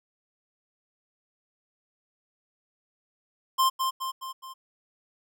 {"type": "tone with echo", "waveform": "square", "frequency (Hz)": 1051, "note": "C6", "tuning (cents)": 7, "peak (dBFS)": -20, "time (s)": [3.58, 3.7], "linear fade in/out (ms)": 20, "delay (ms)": 210, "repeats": 4, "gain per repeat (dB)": -5, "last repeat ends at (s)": 4.54, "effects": []}